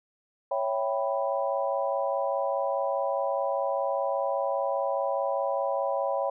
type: chord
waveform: sine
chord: C# half-diminished seventh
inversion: none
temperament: equal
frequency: 554.4 / 659.3 / 784 / 987.8 Hz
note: C#5 / E5 / G5 / B5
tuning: 0 / 0 / 0 / 0 cents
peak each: -28 / -32 / -32 / -33 dBFS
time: 0.51-6.3 s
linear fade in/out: 5 ms
effects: none